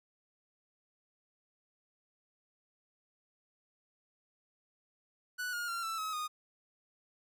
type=tone with pitch steps; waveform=45% pulse; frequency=1480 / 1427.1 / 1376.1 / 1326.9 / 1279.5 / 1233.8 Hz; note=F#6 / F6 / F6 / E6 / D#6 / D#6; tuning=0 / +37 / -26 / +11 / +48 / -15 cents; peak=-35 dBFS; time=5.38-6.28 s; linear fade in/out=20 ms; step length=150 ms; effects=none